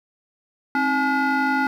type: tone with frequency modulation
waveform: sine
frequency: 849 Hz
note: G#5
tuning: 38 cents sharp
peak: -15 dBFS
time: 0.75-1.67 s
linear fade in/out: 2 ms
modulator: 583 Hz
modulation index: 1.4
effects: tanh soft clip ceiling -17 dBFS + 8-bit